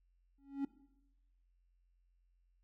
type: tone with exponential growth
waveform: triangle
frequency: 277.1 Hz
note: C#4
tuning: 1 cent flat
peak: -29 dBFS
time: 0.38-0.65 s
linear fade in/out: 5 ms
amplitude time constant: 57 ms
effects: noise-tail reverb RT60 0.9 s tail -18 dB re dry + added 44 Hz sine -70 dBFS peak until 2.63 s